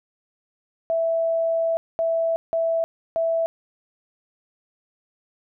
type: tone bursts at uneven times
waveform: sine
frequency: 659.3 Hz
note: E5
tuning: in tune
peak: -19 dBFS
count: 4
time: 0.9-1.77 / 1.99-2.36 / 2.53-2.84 / 3.16-3.46 s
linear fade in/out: 0 ms
effects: none